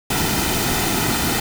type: noise with comb filter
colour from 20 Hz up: pink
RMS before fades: -20 dBFS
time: 0.1-1.4 s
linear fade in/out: 5 ms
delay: 1.8 ms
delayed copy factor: -0.55
effects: none